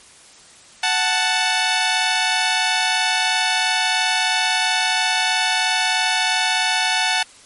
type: tone pair together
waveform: 10% pulse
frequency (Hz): 740.5 / 880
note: F#5 / A5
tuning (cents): +1 / 0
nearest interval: minor third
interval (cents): 299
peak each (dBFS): -11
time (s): 0.83-7.23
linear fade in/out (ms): 5
effects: white hiss -46 dBFS RMS until 7.45 s + MP3 48 kbps